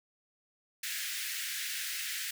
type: high-pass noise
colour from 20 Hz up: pink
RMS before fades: -37 dBFS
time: 0.83-2.31 s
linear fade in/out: 5 ms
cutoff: 1600 Hz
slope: 48 dB/octave
effects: none